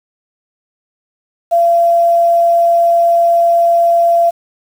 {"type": "tone with quantisation", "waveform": "sine", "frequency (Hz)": 682, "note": "F5", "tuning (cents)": -41, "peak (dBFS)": -7, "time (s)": [1.51, 4.31], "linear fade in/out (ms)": 20, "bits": 6, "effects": []}